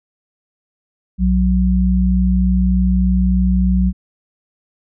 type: tone pair together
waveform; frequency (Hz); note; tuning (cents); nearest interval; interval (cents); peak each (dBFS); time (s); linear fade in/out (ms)
sine; 61.68 / 185; B1 / F#3; -2 / 0; octave + perfect fifth; 1902; -14; 1.18-3.93; 50
effects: none